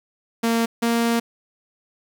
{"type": "tone pair in turn", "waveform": "sawtooth", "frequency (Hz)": [230, 232.8], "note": ["A#3", "A#3"], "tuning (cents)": [-23, -2], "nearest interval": "unison", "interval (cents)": 21, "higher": "second", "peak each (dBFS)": -14, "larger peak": "neither", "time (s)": [[0.43, 0.66], [0.82, 1.2]], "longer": "second", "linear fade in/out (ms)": 10, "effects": ["9-bit"]}